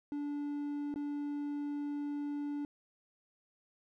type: tone with dropouts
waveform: triangle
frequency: 290 Hz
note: D4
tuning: 22 cents flat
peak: -33 dBFS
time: 0.12-2.65 s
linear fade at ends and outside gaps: 1 ms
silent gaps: 0.941-0.959 s
effects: none